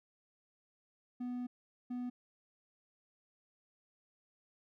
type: tone bursts at uneven times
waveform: triangle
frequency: 246.9 Hz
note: B3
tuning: in tune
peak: -35 dBFS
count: 2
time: 1.2-1.47 / 1.9-2.1 s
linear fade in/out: 10 ms
effects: none